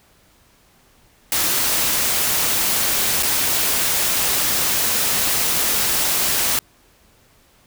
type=noise with dropouts; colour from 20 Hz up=white; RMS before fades=-19 dBFS; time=1.32-6.59 s; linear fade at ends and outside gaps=1 ms; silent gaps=3.226-3.231 s; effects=pink hiss -55 dBFS RMS until 7.66 s